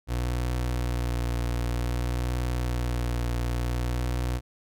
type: tone with vibrato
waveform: 30% pulse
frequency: 60.4 Hz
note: B1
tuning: 38 cents flat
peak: -23 dBFS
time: 0.07-4.41 s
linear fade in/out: 50 ms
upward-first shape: triangle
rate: 0.54 Hz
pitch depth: 31 cents each way
effects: none

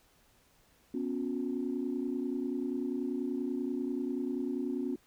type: chord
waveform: sine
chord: B suspended second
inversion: none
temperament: equal with one note detuned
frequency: 246.9 / 277.2 / 361.5 Hz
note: B3 / C#4 / F#4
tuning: 0 / 0 / -40 cents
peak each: -35 / -34 / -37 dBFS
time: 0.94-4.96 s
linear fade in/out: 5 ms
effects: tanh soft clip ceiling -23 dBFS + pink hiss -66 dBFS RMS until 5.06 s

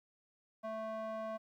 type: tone with band-pass filter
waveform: square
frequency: 220.2 Hz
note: A3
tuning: 2 cents sharp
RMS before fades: -41 dBFS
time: 0.63-1.38 s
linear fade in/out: 20 ms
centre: 820 Hz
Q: 8
effects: 13-bit

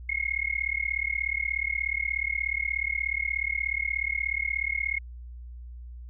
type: tone with amplitude modulation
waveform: sine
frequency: 2162 Hz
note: C#7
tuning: 44 cents flat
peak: -22 dBFS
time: 0.09-4.99 s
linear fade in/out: 5 ms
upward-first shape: sine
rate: 36.7 Hz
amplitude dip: 100%
effects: added 60 Hz sine -39 dBFS peak until 6.09 s

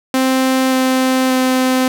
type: tone with pitch steps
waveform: sawtooth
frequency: 261.4 / 259.6 / 257.8 Hz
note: C4 / C4 / C4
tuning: -1 / -13 / -26 cents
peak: -8 dBFS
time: 0.14-1.88 s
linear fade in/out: 2 ms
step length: 580 ms
effects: none

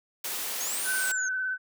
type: noise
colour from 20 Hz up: white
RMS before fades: -33 dBFS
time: 0.24-1.12 s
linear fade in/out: 5 ms
type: exponential two-way sweep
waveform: sine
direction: up then down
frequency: 6270 to 10000 to 6270 Hz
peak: -32 dBFS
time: 0.6-1.29 s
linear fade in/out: 10 ms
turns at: 0.88 s
type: tone with vibrato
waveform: sine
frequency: 1517 Hz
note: F#6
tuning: 43 cents sharp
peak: -27 dBFS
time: 0.84-1.58 s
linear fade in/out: 50 ms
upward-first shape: square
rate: 18 Hz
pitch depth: 17 cents each way
effects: high-pass 300 Hz 12 dB/octave

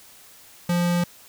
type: tone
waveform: square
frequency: 174.61 Hz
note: F3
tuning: in tune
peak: -20 dBFS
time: 0.69-1.04 s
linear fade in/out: 5 ms
effects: white hiss -49 dBFS RMS until 1.28 s

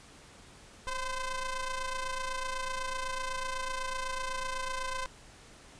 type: ring-modulated tone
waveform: sawtooth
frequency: 517 Hz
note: C5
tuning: 21 cents flat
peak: -26 dBFS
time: 0.87-5.06 s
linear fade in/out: 0 ms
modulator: 503 Hz
effects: pink hiss -54 dBFS RMS until 5.79 s + resampled to 22050 Hz

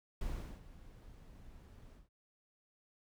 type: noise with ADSR envelope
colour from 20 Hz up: brown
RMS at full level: -38 dBFS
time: 0.21-2.09 s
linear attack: 4 ms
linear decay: 390 ms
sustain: -17 dB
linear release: 160 ms
effects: none

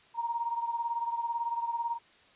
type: beating tone pair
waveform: sine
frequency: 932.3 / 950.3 Hz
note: A#5 / A#5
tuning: 0 / +33 cents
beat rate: 18 Hz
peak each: -31 / -36 dBFS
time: 0.14-1.99 s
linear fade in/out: 50 ms
effects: white hiss -60 dBFS RMS until 2.35 s + resampled to 8000 Hz

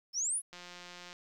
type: exponential sweep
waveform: sine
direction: up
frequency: 5170 to 10980 Hz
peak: -30 dBFS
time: 0.13-0.42 s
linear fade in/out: 50 ms
type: click train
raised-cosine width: 0.2 ms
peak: -31 dBFS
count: 107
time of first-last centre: 0.53-1.129 s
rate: 177 Hz
effects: 11-bit

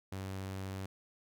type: tone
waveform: sawtooth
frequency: 95.9 Hz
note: G2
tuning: 37 cents flat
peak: -35 dBFS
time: 0.12-0.86 s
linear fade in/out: 5 ms
effects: none

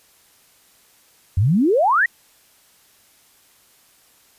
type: exponential sweep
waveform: sine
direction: up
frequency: 85 to 1975.5 Hz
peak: -13 dBFS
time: 1.37-2.06 s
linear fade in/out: 5 ms
effects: white hiss -55 dBFS RMS until 4.38 s + resampled to 32000 Hz

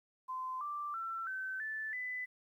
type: tone with pitch steps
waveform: sine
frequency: 1030 / 1176.3 / 1343.5 / 1534.4 / 1752.4 / 2001 Hz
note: C6 / D6 / E6 / G6 / A6 / B6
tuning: -28 / +2 / +33 / -37 / -7 / +22 cents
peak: -37 dBFS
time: 0.28-2.26 s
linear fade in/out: 20 ms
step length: 330 ms
effects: 12-bit

